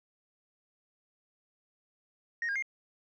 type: tone with pitch steps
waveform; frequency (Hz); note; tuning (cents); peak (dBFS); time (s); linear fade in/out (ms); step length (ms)
sine; 1863 / 1618 / 2121; A#6 / G#6 / C7; -2 / -46 / +23; -28; 2.42-2.624; 2; 68
effects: tanh soft clip ceiling -28 dBFS